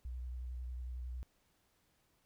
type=tone with vibrato; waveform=sine; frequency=62 Hz; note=B1; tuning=7 cents sharp; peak=-39 dBFS; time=0.05-1.23 s; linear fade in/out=0 ms; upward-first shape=square; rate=11 Hz; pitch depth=27 cents each way; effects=tanh soft clip ceiling -35 dBFS + pink hiss -75 dBFS RMS until 2.25 s